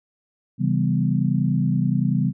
sine chord, C# half-diminished seventh, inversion none, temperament equal with one note detuned, 135.04 / 164.81 / 196 / 246.9 Hz, C#3 / E3 / G3 / B3, -45 / 0 / 0 / 0 cents, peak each -22 / -23 / -23 / -26 dBFS, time 0.58-2.33 s, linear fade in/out 50 ms, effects none

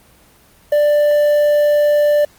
triangle tone with quantisation, 590 Hz, D5, 8 cents sharp, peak -8 dBFS, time 0.72-2.25 s, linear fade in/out 5 ms, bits 6, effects pink hiss -49 dBFS RMS until 2.38 s + Opus 24 kbps

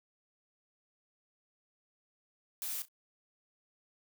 blue noise with echo, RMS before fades -38 dBFS, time 2.62-2.82 s, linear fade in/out 0 ms, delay 32 ms, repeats 2, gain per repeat -15 dB, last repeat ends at 2.884 s, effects none

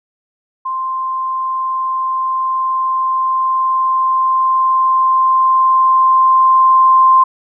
sine tone with level ramp, 1046.5 Hz, C6, in tune, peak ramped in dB -17 to -5 dBFS, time 0.65-7.24 s, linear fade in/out 10 ms, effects none

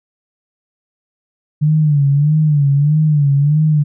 sine tone with vibrato, 147.4 Hz, D3, 7 cents sharp, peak -9 dBFS, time 1.61-3.84 s, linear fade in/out 20 ms, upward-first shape sine, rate 1.6 Hz, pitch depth 95 cents each way, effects none

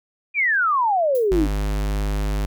sine exponential sweep, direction down, 2463 to 277.2 Hz, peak -16 dBFS, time 0.34-1.48 s, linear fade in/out 50 ms
violet noise with exponential decay, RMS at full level -33 dBFS, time 1.15-1.33 s, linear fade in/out 0 ms, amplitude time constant 38 ms
square tone, 50.9 Hz, G#1, 34 cents flat, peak -21 dBFS, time 1.31-2.46 s, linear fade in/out 10 ms
effects none

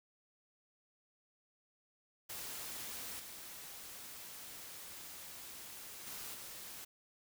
white noise with level steps, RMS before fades -45 / -50 / -46 / -49 dBFS, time 2.29-6.85 s, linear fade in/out 10 ms, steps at 3.19 / 6.06 / 6.34 s, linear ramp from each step 10 ms, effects none

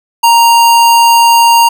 square tone, 932.3 Hz, A#5, in tune, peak -4 dBFS, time 0.23-1.69 s, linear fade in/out 10 ms, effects none

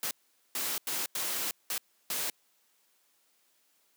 white noise bursts at uneven times, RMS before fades -33 dBFS, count 6, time 0.03-0.11 / 0.55-0.78 / 0.87-1.06 / 1.15-1.51 / 1.7-1.78 / 2.1-2.3 s, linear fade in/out 2 ms, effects white hiss -70 dBFS RMS until 3.96 s + high-pass 200 Hz 12 dB/octave

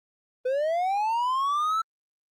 triangle linear sweep, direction up, 493.9 to 1339 Hz, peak -21 dBFS, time 0.45-1.82 s, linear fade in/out 10 ms, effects Opus 32 kbps

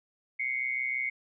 sine tone pair together, 2091 / 2217 Hz, C7 / C#7, -2 / 0 cents, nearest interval minor second, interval 102 cents, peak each -32 / -31 dBFS, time 0.39-1.1 s, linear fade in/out 10 ms, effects none

